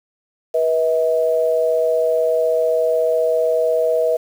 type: tone pair together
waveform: sine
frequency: 485.4 / 641.4 Hz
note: B4 / E5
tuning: -30 / -48 cents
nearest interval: perfect fourth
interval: 482 cents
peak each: -17 dBFS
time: 0.54-4.17 s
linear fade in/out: 10 ms
effects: 7-bit